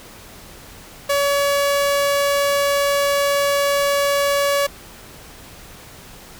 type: tone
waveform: sawtooth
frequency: 566 Hz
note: C#5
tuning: 36 cents sharp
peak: -12 dBFS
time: 1.09-4.67 s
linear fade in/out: 10 ms
effects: pink hiss -41 dBFS RMS until 6.39 s